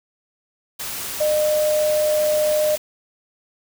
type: tone in noise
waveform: sine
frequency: 608 Hz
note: D#5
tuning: 40 cents flat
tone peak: -16 dBFS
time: 1.2-2.76 s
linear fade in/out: 10 ms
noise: white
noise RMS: -29 dBFS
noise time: 0.79-2.78 s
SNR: +10 dB
effects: none

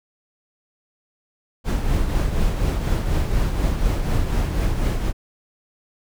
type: noise with tremolo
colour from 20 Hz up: brown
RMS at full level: -18 dBFS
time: 1.64-5.13 s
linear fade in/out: 50 ms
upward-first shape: triangle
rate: 4.1 Hz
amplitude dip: 50%
effects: none

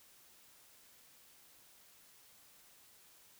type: silence
effects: white hiss -63 dBFS RMS until 3.39 s

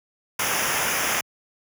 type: noise with comb filter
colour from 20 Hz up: pink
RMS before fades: -24 dBFS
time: 0.39-1.21 s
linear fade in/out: 5 ms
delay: 0.24 ms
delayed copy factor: -0.8
effects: high-pass 80 Hz 12 dB/octave

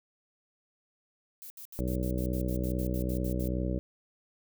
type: noise bursts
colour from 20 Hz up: violet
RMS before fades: -45 dBFS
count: 14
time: 1.42-3.477 s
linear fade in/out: 0 ms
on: 81 ms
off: 71 ms
type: harmonic tone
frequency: 62.4 Hz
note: B1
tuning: 19 cents sharp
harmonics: 1 / 2 / 3 / 4 / 5 / 6 / 7 / 8 / 9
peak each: -32 / -36 / -35 / -41 / -37 / -44 / -43 / -45 / -40 dBFS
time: 1.79-3.79 s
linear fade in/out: 0 ms
effects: none

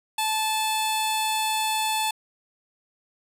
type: tone with notch filter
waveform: 15% pulse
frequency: 872 Hz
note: A5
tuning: 16 cents flat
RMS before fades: -25 dBFS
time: 0.18-2.11 s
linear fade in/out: 5 ms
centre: 1900 Hz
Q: 1.2
effects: resampled to 32000 Hz

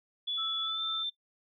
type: tone with pitch glide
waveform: sine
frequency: 3429 to 3562 Hz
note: A7 to A7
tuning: -45 to +21 cents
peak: -31 dBFS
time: 0.27-1.1 s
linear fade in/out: 10 ms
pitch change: +66 cents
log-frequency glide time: 0.62-0.81 s
type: tone with tremolo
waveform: sine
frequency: 1318.5 Hz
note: E6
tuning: in tune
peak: -37 dBFS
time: 0.37-1.04 s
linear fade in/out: 20 ms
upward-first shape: sine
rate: 4.1 Hz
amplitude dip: 35%
effects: noise-tail reverb RT60 0.1 s tail -17 dB re dry

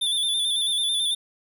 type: tone with vibrato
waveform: square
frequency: 3520 Hz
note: A7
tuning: in tune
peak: -22 dBFS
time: 0.01-1.15 s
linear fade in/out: 10 ms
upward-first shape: square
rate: 9.1 Hz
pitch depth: 35 cents each way
effects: none

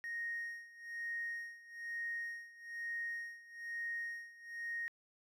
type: tone with tremolo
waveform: triangle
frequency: 1864.7 Hz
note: A#6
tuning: in tune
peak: -34 dBFS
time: 0.04-4.88 s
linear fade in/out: 0 ms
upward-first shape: sine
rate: 1.1 Hz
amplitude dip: 90%
effects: tanh soft clip ceiling -35 dBFS

